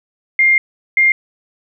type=tone bursts at uneven times; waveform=sine; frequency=2114 Hz; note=C7; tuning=17 cents sharp; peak=-8 dBFS; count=2; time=0.39-0.58 / 0.97-1.12 s; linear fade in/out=2 ms; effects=none